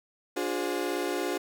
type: chord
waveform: 35% pulse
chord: D half-diminished seventh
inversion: none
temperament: equal with one note detuned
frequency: 293.7 / 358 / 415.3 / 523.3 Hz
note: D4 / F4 / Ab4 / C5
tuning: 0 / +43 / 0 / 0 cents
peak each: -33 / -30 / -33 / -35 dBFS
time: 0.36-1.38 s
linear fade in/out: 10 ms
effects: none